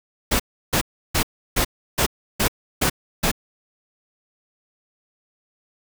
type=noise bursts; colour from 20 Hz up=pink; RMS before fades=-19 dBFS; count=8; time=0.31-3.316 s; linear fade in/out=10 ms; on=87 ms; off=330 ms; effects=none